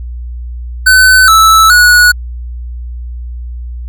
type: tone with pitch steps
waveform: square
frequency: 1514 / 1312 / 1463 Hz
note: F#6 / E6 / F#6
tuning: +39 / -9 / -20 cents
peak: -3 dBFS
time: 0.86-2.12 s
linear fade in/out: 10 ms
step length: 420 ms
effects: added 60 Hz sine -19 dBFS peak until 3.88 s